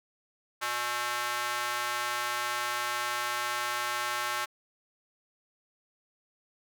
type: tone with high-pass filter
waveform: square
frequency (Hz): 121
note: B2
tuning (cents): -35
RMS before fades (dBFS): -32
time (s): 0.61-4.46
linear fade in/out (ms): 20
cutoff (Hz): 1200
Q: 1.6
effects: none